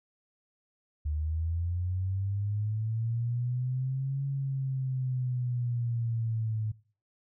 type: linear two-way sweep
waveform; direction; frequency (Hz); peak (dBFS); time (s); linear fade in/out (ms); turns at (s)
sine; up then down; 73.8 to 138.59 to 107.8; -28; 1.05-6.72; 10; 4.25
effects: noise-tail reverb RT60 0.4 s tail -20 dB re dry